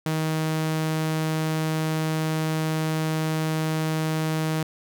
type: tone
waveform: sawtooth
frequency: 157.8 Hz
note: D#3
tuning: 25 cents sharp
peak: -19 dBFS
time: 0.06-4.63 s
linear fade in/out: 2 ms
effects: none